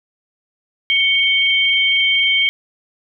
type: tone pair together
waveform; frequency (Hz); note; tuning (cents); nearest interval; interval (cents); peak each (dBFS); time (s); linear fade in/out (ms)
sine; 2226 / 3148; C#7 / G7; +7 / +7; tritone; 600; -15; 0.9-2.49; 0
effects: none